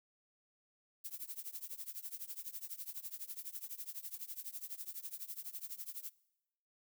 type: noise with tremolo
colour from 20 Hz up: violet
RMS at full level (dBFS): -42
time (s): 1.04-6.1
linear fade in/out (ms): 10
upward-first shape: triangle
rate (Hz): 12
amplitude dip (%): 100
effects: noise-tail reverb RT60 0.9 s tail -22 dB re dry